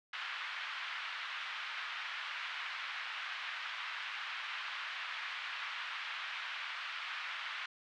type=band-pass noise; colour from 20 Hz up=pink; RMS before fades=-42 dBFS; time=0.13-7.66 s; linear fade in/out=5 ms; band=1200 to 3400 Hz; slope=24 dB/octave; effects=none